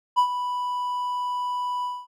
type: tone with ADSR envelope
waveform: triangle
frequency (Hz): 987.8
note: B5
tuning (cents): 0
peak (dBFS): -12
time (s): 0.16-2.07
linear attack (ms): 27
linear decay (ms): 83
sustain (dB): -11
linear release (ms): 230
effects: none